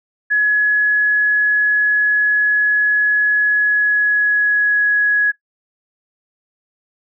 sine tone with pitch glide, 1690 to 1675.4 Hz, G#6 to G#6, +30 to +15 cents, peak -11 dBFS, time 0.3-5.32 s, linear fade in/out 20 ms, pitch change -15 cents, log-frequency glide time 3.37-4.84 s, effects noise-tail reverb RT60 0.1 s tail -19 dB re dry

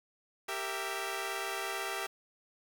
10% pulse chord, E diminished, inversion first, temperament equal with one note detuned, 392 / 461.1 / 659.3 Hz, G4 / Bb4 / E5, 0 / -19 / 0 cents, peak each -29 / -33 / -31 dBFS, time 0.48-2.07 s, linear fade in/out 10 ms, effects 9-bit

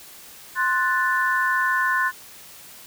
sine chord, F# diminished, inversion second, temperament equal, 1046.5 / 1480 / 1760 Hz, C6 / F#6 / A6, 0 / 0 / 0 cents, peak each -23 dBFS, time 0.55-2.12 s, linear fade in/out 50 ms, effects white hiss -44 dBFS RMS until 2.86 s

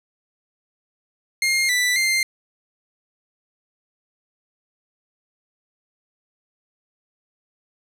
sawtooth tone with pitch steps, 2125 / 1980 / 2099 Hz, C7 / B6 / C7, +26 / +4 / +5 cents, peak -14 dBFS, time 1.42-2.23 s, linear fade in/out 2 ms, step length 270 ms, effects low-pass 12000 Hz 12 dB/octave

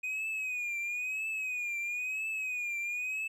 triangle tone with vibrato, 2489 Hz, D#7, in tune, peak -31 dBFS, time 0.03-3.28 s, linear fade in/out 10 ms, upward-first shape triangle, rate 1 Hz, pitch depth 100 cents each way, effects none

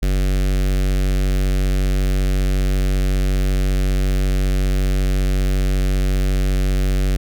square tone with notch filter, 47.33 Hz, F#1, 40 cents sharp, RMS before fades -17 dBFS, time 0.02-7.17 s, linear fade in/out 10 ms, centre 950 Hz, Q 1.1, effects none

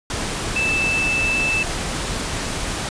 sine tone in noise, 2637 Hz, E7, in tune, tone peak -18 dBFS, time 0.56-1.63 s, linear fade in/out 2 ms, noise pink, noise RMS -25 dBFS, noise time 0.1-2.89 s, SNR +4 dB, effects resampled to 22050 Hz

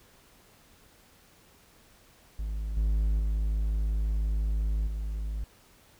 triangle tone with level steps, 52.8 Hz, G#1, 29 cents sharp, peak -28 / -21 / -23 / -28 dBFS, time 2.39-5.44 s, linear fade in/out 0 ms, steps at 2.77 / 3.19 / 4.87 s, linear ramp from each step 2 ms, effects pink hiss -59 dBFS RMS until 5.99 s

